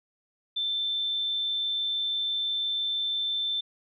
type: tone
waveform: sine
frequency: 3547 Hz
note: A7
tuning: 13 cents sharp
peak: -26 dBFS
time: 0.56-3.61 s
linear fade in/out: 10 ms
effects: none